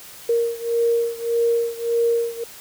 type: beating tone pair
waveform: sine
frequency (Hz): 466.2 / 467.9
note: A#4 / A#4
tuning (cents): 0 / +6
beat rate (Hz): 1.7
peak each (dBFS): -20 / -22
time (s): 0.29-2.44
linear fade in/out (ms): 5
effects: white hiss -41 dBFS RMS until 2.6 s